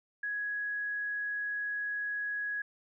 sine tone, 1669 Hz, G#6, 8 cents sharp, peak -32 dBFS, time 0.23-2.62 s, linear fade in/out 5 ms, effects none

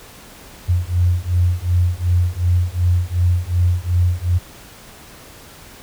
sine beating tone pair, 87.31 / 90.01 Hz, F2 / F#2, 0 / -47 cents, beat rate 2.7 Hz, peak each -17 dBFS, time 0.68-4.39 s, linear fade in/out 20 ms, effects pink hiss -41 dBFS RMS until 5.82 s

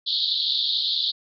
pink band-pass noise, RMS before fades -24 dBFS, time 0.06-1.12 s, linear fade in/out 20 ms, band 3400 to 4500 Hz, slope 96 dB/octave, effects none

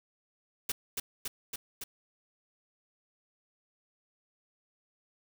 white noise with echo, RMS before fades -32 dBFS, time 0.69-0.72 s, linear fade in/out 5 ms, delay 280 ms, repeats 4, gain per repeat -2 dB, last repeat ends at 1.84 s, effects none

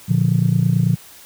sine chord, Bb major, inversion none, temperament just, 116.54 / 145.68 / 174.81 Hz, Bb2 / D3 / F3, 0 / -14 / +2 cents, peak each -17 dBFS, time 0.08-0.96 s, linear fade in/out 20 ms, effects tanh soft clip ceiling -5 dBFS + white hiss -43 dBFS RMS until 1.25 s

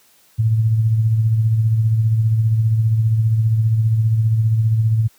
sine tone with tremolo, 111.2 Hz, A2, 19 cents sharp, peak -10 dBFS, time 0.38-5.08 s, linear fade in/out 20 ms, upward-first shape triangle, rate 15 Hz, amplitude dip 50%, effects white hiss -54 dBFS RMS until 5.18 s + high-pass 60 Hz 12 dB/octave

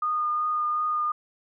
sine tone with vibrato, 1223 Hz, D#6, 30 cents flat, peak -23 dBFS, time 0.02-1.12 s, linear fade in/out 5 ms, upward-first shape triangle, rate 2.7 Hz, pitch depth 15 cents each way, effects none

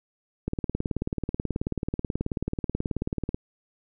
click train, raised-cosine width 3 ms, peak -14 dBFS, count 54, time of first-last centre 0.48-3.345 s, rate 18.5 Hz, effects none

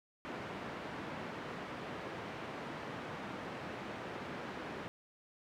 pink band-pass noise, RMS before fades -44 dBFS, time 0.25-4.88 s, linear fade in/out 0 ms, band 170 to 2100 Hz, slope 12 dB/octave, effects none

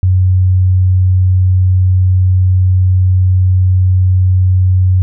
sine tone, 92.5 Hz, F#2, in tune, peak -6 dBFS, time 0.03-5.02 s, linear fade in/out 0 ms, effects none

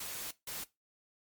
white noise bursts at uneven times, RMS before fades -41 dBFS, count 2, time 0-0.31 / 0.47-0.64 s, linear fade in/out 5 ms, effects noise-tail reverb RT60 0.2 s tail -18 dB re dry + MP3 96 kbps

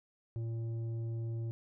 triangle tone with tanh clipping, 114.6 Hz, A#2, 29 cents flat, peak -36 dBFS, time 0.36-1.51 s, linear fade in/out 0 ms, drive 12 dB, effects none

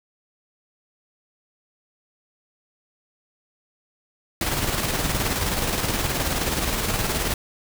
pink noise with tremolo, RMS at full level -23 dBFS, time 4.41-7.34 s, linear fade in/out 2 ms, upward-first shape square, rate 19 Hz, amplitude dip 35%, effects none

